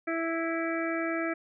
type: harmonic tone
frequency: 329.6 Hz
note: E4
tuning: in tune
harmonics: 1 / 2 / 4 / 5 / 6 / 7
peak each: -31 / -34 / -37 / -38 / -39 / -39 dBFS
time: 0.07-1.34 s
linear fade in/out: 10 ms
effects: none